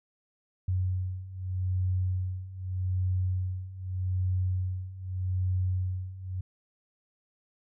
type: beating tone pair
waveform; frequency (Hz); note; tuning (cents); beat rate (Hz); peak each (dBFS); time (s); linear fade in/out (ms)
sine; 91.8 / 92.62; F#2 / F#2; -13 / +2; 0.82; -32 / -29; 0.68-6.41; 5
effects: none